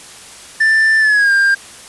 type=tone with pitch glide; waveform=triangle; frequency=1773 to 1597.9 Hz; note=A6 to G6; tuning=+13 to +33 cents; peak=-7 dBFS; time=0.6-1.55 s; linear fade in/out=10 ms; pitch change=-180 cents; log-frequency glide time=0.99-1.32 s; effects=white hiss -36 dBFS RMS until 1.88 s + resampled to 24000 Hz